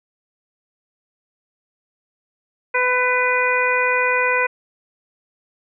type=harmonic tone with a mistuned harmonic; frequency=500 Hz; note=B4; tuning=21 cents sharp; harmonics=1 / 2 / 3 / 4 / 5; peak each=-22 / -22 / -22 / -22 / -22 dBFS; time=2.74-4.47 s; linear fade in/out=10 ms; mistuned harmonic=5; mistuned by=-31 cents; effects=none